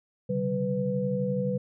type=tone cluster; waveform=sine; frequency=132.5 / 144.3 / 191.7 / 497 Hz; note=C3 / D3 / G3 / B4; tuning=+22 / -30 / -38 / +11 cents; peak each=-34 / -34 / -29 / -29 dBFS; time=0.29-1.58 s; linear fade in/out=10 ms; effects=none